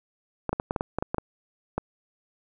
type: clicks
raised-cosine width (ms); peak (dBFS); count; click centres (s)
1; -12; 11; 0.493 / 0.53 / 0.599 / 0.709 / 0.762 / 0.809 / 0.986 / 1.025 / 1.145 / 1.183 / 1.78
effects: none